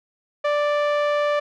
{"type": "tone with low-pass filter", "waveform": "sawtooth", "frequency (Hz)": 587.3, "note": "D5", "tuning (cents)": 0, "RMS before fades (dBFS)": -21, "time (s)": [0.44, 1.4], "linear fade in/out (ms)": 10, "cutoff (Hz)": 2300, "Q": 0.67, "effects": []}